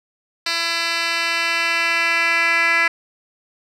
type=tone with band-pass filter sweep; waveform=10% pulse; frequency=335.1 Hz; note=E4; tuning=29 cents sharp; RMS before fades=-19 dBFS; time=0.46-2.88 s; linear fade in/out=5 ms; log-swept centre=3700 to 2200 Hz; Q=2.9; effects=none